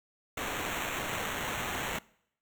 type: noise with sample-and-hold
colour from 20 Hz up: violet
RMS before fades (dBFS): -35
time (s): 0.37-1.99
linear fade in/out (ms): 5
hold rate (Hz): 4900
effects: noise-tail reverb RT60 0.7 s tail -23 dB re dry